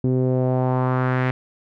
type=tone with low-pass filter sweep; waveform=sawtooth; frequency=128 Hz; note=C3; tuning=38 cents flat; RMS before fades=-20 dBFS; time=0.04-1.31 s; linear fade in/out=2 ms; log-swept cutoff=330 to 2100 Hz; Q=2.2; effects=none